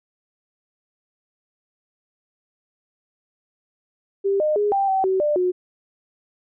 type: tone with pitch steps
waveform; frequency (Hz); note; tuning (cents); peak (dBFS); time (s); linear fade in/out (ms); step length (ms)
sine; 395 / 610 / 414.1 / 788 / 767 / 378.9 / 595 / 363; G4 / D#5 / G#4 / G5 / G5 / F#4 / D5 / F#4; +13 / -34 / -5 / +9 / -38 / +41 / +22 / -33; -17; 4.24-5.52; 20; 160
effects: none